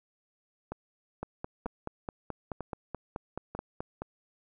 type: two click trains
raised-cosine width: 1 ms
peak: -21 / -22 dBFS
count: 14 / 4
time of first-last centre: 1.23-4.02 / 0.72-3.55 s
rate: 4.66 / 1.06 Hz
effects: none